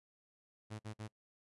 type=tone bursts; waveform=sawtooth; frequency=108.1 Hz; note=A2; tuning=30 cents flat; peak=-39 dBFS; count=3; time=0.7-1.082 s; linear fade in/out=20 ms; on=94 ms; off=50 ms; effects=noise-tail reverb RT60 0.1 s tail -25 dB re dry + resampled to 24000 Hz